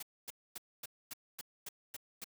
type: noise bursts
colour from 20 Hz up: white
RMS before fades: -44 dBFS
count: 9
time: 0-2.243 s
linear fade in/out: 5 ms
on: 27 ms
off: 250 ms
effects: none